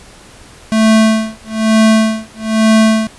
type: tone with tremolo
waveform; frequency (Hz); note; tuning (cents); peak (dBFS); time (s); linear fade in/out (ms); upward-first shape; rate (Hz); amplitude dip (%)
square; 220; A3; 0; -6; 0.72-3.07; 0; sine; 1.1; 100
effects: pink hiss -39 dBFS RMS until 3.18 s + resampled to 24000 Hz